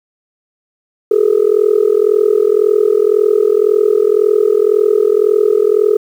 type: tone with amplitude modulation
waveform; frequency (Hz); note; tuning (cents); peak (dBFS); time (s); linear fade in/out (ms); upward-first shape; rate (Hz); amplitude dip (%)
sine; 421.3; G#4; +25; -3; 1.11-5.97; 5; sine; 41.9; 100
effects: tanh soft clip ceiling -1 dBFS + 7-bit